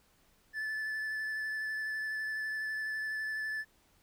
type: tone with vibrato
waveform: triangle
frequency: 1743 Hz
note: A6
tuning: 17 cents flat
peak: -32 dBFS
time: 0.53-3.65 s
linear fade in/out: 50 ms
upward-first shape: sine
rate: 12 Hz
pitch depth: 13 cents each way
effects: pink hiss -68 dBFS RMS until 4.02 s